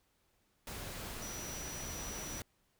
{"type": "tone in noise", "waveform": "sine", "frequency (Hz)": 5870, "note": "F#8", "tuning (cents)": -15, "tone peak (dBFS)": -45, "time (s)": [1.22, 2.4], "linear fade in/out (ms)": 2, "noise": "pink", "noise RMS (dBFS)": -44, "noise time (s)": [0.67, 2.42], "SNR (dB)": -4, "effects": ["pink hiss -75 dBFS RMS until 2.79 s"]}